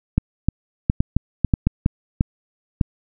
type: clicks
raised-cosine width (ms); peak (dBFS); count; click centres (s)
5; -3; 11; 0.18 / 0.486 / 0.899 / 1.005 / 1.166 / 1.447 / 1.538 / 1.67 / 1.861 / 2.209 / 2.812
effects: none